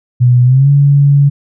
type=tone with pitch glide; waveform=sine; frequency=123.47 to 141.83 Hz; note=B2 to C#3; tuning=0 to +40 cents; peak=-4 dBFS; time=0.2-1.3 s; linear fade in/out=20 ms; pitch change=+240 cents; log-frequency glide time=0.44-0.69 s; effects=none